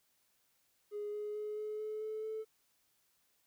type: tone with pitch steps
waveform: triangle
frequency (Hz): 415.3 / 418.9 / 422.6 / 426.2 / 429.9 / 433.7 / 437.5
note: G#4 / G#4 / G#4 / G#4 / A4 / A4 / A4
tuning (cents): 0 / +15 / +30 / +45 / -40 / -25 / -10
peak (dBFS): -34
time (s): 0.91-2.45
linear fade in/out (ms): 50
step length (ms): 220
effects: tanh soft clip ceiling -35 dBFS + white hiss -75 dBFS RMS until 3.46 s